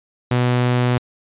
sawtooth tone, 123.47 Hz, B2, in tune, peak -11 dBFS, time 0.31-0.98 s, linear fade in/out 5 ms, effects resampled to 8000 Hz

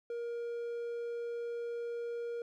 triangle tone, 471.4 Hz, A#4, 19 cents sharp, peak -34 dBFS, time 0.1-2.42 s, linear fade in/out 2 ms, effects none

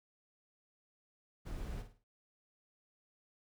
brown noise with echo, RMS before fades -42 dBFS, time 1.45-1.83 s, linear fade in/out 20 ms, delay 53 ms, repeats 4, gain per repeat -9 dB, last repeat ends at 2.042 s, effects none

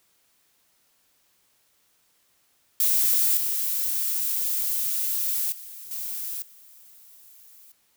violet noise with level steps, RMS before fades -21 / -26 / -41 / -32 / -51 dBFS, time 2.8-7.72 s, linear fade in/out 2 ms, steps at 3.37 / 5.52 / 5.91 / 6.42 s, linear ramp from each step 2 ms, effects white hiss -66 dBFS RMS until 7.96 s

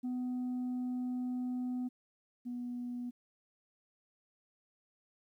sine tone pair in turn, 250 / 244.4 Hz, B3 / B3, +21 / -18 cents, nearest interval unison, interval 39 cents, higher first, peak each -31 / -36 dBFS, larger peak first, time 0.03-1.89 / 2.45-3.11 s, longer first, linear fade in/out 20 ms, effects tanh soft clip ceiling -33 dBFS + 12-bit

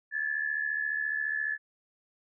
sine tone with amplitude modulation, 1726 Hz, A6, 34 cents flat, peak -25 dBFS, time 0.11-1.58 s, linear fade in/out 50 ms, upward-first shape sine, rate 74.5 Hz, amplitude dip 75%, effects none

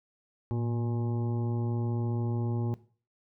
harmonic tone with a mistuned harmonic, 119.1 Hz, A#2, 38 cents sharp, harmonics 1 / 2 / 3 / 4 / 5 / 7 / 8 / 9, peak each -29 / -36 / -37 / -48 / -51 / -45 / -57 / -54 dBFS, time 0.51-2.74 s, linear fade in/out 0 ms, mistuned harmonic 1, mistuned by -72 cents, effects noise-tail reverb RT60 0.4 s tail -17 dB re dry

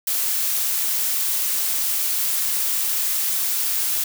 blue noise, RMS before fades -22 dBFS, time 0.07-4.04 s, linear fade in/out 5 ms, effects none

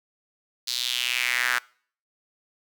sawtooth tone with high-pass filter sweep, 123.47 Hz, B2, in tune, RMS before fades -26 dBFS, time 0.67-1.59 s, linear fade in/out 10 ms, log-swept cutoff 4400 to 1500 Hz, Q 3.6, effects noise-tail reverb RT60 0.5 s tail -24 dB re dry

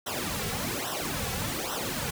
pink noise with flanger, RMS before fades -32 dBFS, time 0.06-2.11 s, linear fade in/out 10 ms, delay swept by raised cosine 0.43 to 3.33 ms, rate 1.2 Hz, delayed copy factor -0.9, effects none

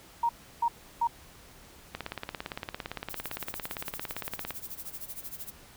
sine tone bursts, 937 Hz, A#5, 9 cents sharp, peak -23 dBFS, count 3, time 0.23-1.073 s, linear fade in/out 5 ms, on 61 ms, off 330 ms
click train, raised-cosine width 0.3 ms, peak -18 dBFS, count 46, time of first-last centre 1.95-4.507 s, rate 17.6 Hz
violet noise with tremolo, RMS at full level -38 dBFS, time 3.09-5.51 s, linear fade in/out 20 ms, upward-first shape sine, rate 13 Hz, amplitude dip 90%
effects pink hiss -53 dBFS RMS until 5.76 s

